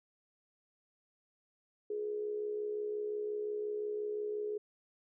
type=tone with amplitude modulation; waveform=sine; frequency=420 Hz; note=G#4; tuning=19 cents sharp; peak=-32 dBFS; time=1.9-4.58 s; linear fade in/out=5 ms; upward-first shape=sine; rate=65.7 Hz; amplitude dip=50%; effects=none